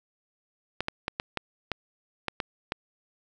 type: clicks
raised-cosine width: 0.3 ms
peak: -12 dBFS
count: 9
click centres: 0.806 / 0.884 / 1.081 / 1.199 / 1.373 / 1.717 / 2.283 / 2.402 / 2.721 s
effects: none